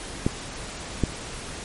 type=clicks; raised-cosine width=3 ms; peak=-7 dBFS; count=2; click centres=0.265 / 1.037 s; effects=pink hiss -36 dBFS RMS until 1.64 s + MP3 48 kbps